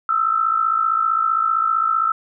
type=tone pair together; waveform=sine; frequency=1276 / 1331.4 Hz; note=D#6 / E6; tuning=+43 / +17 cents; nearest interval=minor second; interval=74 cents; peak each=-21 / -17 dBFS; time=0.09-2.12 s; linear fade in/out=2 ms; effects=none